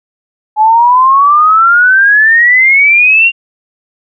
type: exponential sweep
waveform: sine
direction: up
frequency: 846 to 2795 Hz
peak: -3 dBFS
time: 0.56-3.32 s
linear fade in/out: 50 ms
effects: none